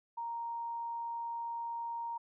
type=tone; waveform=sine; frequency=932.3 Hz; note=A#5; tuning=in tune; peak=-36 dBFS; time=0.17-2.18 s; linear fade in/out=10 ms; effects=none